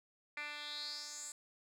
10% pulse tone with band-pass filter sweep, 295.2 Hz, D4, 9 cents sharp, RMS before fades -45 dBFS, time 0.37-1.32 s, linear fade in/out 2 ms, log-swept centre 2300 to 8100 Hz, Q 5, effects none

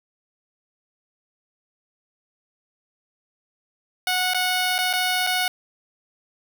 10% pulse tone with dropouts, 734 Hz, F#5, 14 cents flat, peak -12 dBFS, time 4.07-5.48 s, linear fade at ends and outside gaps 2 ms, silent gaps 4.336-4.345 / 4.782-4.787 / 4.93-4.935 / 5.267-5.271 s, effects none

